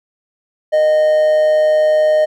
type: tone with amplitude modulation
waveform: triangle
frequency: 616 Hz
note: D#5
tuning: 17 cents flat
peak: -6 dBFS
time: 0.72-2.26 s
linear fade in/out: 20 ms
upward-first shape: sine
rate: 151 Hz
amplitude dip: 30%
effects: none

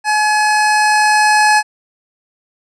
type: tone with level ramp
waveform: 25% pulse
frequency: 849 Hz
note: G#5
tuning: 38 cents sharp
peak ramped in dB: -8 to -4 dBFS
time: 0.04-1.63 s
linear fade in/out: 50 ms
effects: resampled to 24000 Hz

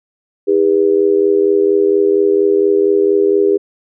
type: tone with amplitude modulation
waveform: sine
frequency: 402.2 Hz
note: G4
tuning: 44 cents sharp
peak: -5 dBFS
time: 0.47-3.58 s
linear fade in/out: 20 ms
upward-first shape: sine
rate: 84.3 Hz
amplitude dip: 85%
effects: none

